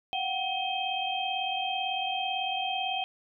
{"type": "tone cluster", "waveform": "sine", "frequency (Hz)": [720, 758, 2542, 3172], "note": ["F#5", "F#5", "D#7", "G7"], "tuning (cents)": [-47, 42, 36, 20], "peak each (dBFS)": [-36, -32, -36, -33], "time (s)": [0.13, 3.04], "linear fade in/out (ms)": 0, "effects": []}